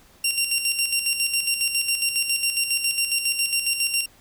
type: tone with tremolo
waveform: 15% pulse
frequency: 2763 Hz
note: F7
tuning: 19 cents flat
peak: -12 dBFS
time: 0.24-4.06 s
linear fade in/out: 5 ms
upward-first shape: square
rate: 7.3 Hz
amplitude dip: 55%
effects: pink hiss -54 dBFS RMS until 4.2 s